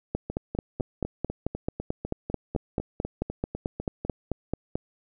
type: two click trains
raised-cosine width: 2 ms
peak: -13 / -18 dBFS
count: 22 / 16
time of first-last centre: 0.15-4.755 / 0.3-4.05 s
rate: 4.56 / 4 Hz
effects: none